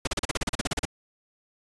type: noise bursts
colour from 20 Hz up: pink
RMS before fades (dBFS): -26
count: 14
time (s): 0.05-0.853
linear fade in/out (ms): 5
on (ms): 23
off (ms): 37
effects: resampled to 22050 Hz